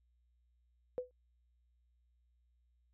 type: tone with exponential decay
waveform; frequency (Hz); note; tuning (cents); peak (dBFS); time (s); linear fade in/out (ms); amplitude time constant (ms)
sine; 500; B4; +21; -31; 0.98-1.11; 0; 28
effects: added 60 Hz sine -70 dBFS peak until 2.93 s